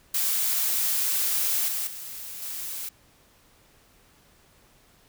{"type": "noise with level steps", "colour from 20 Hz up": "blue", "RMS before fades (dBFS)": [-25, -29, -38, -34], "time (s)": [0.14, 2.89], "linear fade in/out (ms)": 5, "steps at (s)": [1.68, 1.87, 2.42], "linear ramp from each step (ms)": 2, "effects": ["pink hiss -59 dBFS RMS until 5.08 s"]}